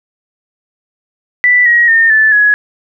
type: tone with pitch steps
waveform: sine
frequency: 1975.5 / 1897.2 / 1822 / 1749.8 / 1680.5 Hz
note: B6 / A#6 / A#6 / A6 / G#6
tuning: 0 / +30 / -40 / -10 / +20 cents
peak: -5 dBFS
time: 1.44-2.54 s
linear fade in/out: 0 ms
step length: 220 ms
effects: none